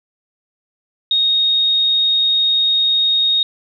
sine tone, 3729 Hz, A#7, in tune, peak -12 dBFS, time 1.11-3.43 s, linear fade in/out 2 ms, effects none

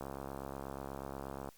click train, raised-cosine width 1 ms, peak -28 dBFS, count 102, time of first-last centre 0.01-1.489 s, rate 68.3 Hz, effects white hiss -64 dBFS RMS until 1.57 s + Opus 48 kbps

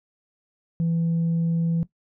sine tone, 166.5 Hz, E3, 18 cents sharp, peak -18 dBFS, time 0.8-1.83 s, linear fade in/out 0 ms, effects noise-tail reverb RT60 0.1 s tail -17 dB re dry + tanh soft clip ceiling -18 dBFS

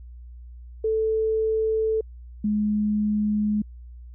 sine tone pair in turn, 440 / 210.2 Hz, A4 / G#3, 0 / +21 cents, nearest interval octave + minor second, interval 1279 cents, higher first, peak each -20 dBFS, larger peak neither, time 0.84-2.01 / 2.44-3.62 s, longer second, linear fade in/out 5 ms, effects added 60 Hz sine -39 dBFS peak until 4.14 s

